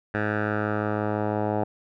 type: tone with low-pass filter sweep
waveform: 10% pulse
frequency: 105.9 Hz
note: G#2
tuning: 34 cents sharp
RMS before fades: -26 dBFS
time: 0.14-1.64 s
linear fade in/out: 5 ms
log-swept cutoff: 1700 to 850 Hz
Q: 3.1
effects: none